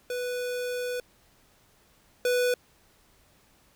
square tone pair in turn, 493.9 / 493.9 Hz, B4 / B4, 0 / 0 cents, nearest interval unison, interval 0 cents, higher neither, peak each -30 / -23 dBFS, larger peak second, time 0.1-1 / 2.25-2.54 s, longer first, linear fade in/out 2 ms, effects pink hiss -62 dBFS RMS until 3.75 s

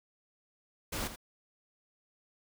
pink noise with echo, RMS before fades -36 dBFS, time 0.92-1.08 s, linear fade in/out 10 ms, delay 81 ms, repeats 1, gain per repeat -10 dB, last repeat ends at 1.161 s, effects none

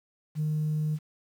sine tone, 153.3 Hz, D#3, 25 cents flat, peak -24 dBFS, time 0.35-0.99 s, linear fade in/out 50 ms, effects tanh soft clip ceiling -22 dBFS + 9-bit

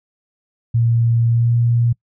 sine tone with pitch glide, 116.54 to 118.37 Hz, A#2 to A#2, 0 to +27 cents, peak -12 dBFS, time 0.74-1.93 s, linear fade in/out 10 ms, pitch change +27 cents, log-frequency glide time 1.29-1.53 s, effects noise-tail reverb RT60 0.1 s tail -25 dB re dry

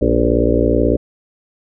harmonic tone with a mistuned harmonic, 58.27 Hz, A#1, in tune, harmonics 1 / 2 / 4 / 5 / 6 / 7 / 8 / 9 / 10, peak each -19 / -22 / -21 / -18 / -22 / -19 / -21 / -21 / -22 dBFS, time 0.01-0.97 s, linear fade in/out 10 ms, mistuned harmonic 9, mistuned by -45 cents, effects none

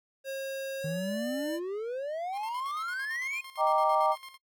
square tone with pitch glide, 540 to 595.7 Hz, C#5 to D5, -45 to +24 cents, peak -34 dBFS, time 0.24-1.6 s, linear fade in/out 50 ms, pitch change +169 cents, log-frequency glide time 0.79-1.27 s
triangle exponential sweep, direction up, 152.7 to 2489 Hz, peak -30 dBFS, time 0.84-3.41 s, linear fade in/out 5 ms
15% pulse tone with tremolo, 1063 Hz, C6, 27 cents sharp, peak -36 dBFS, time 2.32-4.38 s, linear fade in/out 50 ms, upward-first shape square, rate 8.9 Hz, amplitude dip 65%
sine chord, Eb major seventh, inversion none, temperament equal, 622.3 / 784 / 932.3 / 1174.7 Hz, Eb5 / G5 / Bb5 / D6, 0 / 0 / 0 / 0 cents, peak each -28 dBFS, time 3.57-4.16 s, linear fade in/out 50 ms
effects noise-tail reverb RT60 0.1 s tail -24 dB re dry

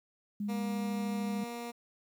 sine tone with pitch glide, 205.4 to 203.5 Hz, G#3 to G#3, -19 to -35 cents, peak -32 dBFS, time 0.4-1.44 s, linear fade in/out 5 ms, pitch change -16 cents, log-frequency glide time 0.58-0.67 s
15% pulse tone, 236.8 Hz, A#3, 27 cents sharp, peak -32 dBFS, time 0.48-1.72 s, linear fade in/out 20 ms
effects 11-bit

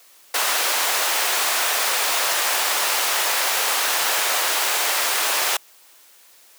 pink high-pass noise, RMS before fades -21 dBFS, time 0.34-5.57 s, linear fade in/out 5 ms, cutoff 700 Hz, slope 12 dB/octave, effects white hiss -51 dBFS RMS until 6.58 s + high-pass 400 Hz 12 dB/octave

